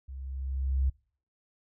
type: tone with level ramp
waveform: sine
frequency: 66.6 Hz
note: C2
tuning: 31 cents sharp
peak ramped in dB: -39 to -22 dBFS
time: 0.08-0.9 s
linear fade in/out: 10 ms
effects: noise-tail reverb RT60 0.5 s tail -25 dB re dry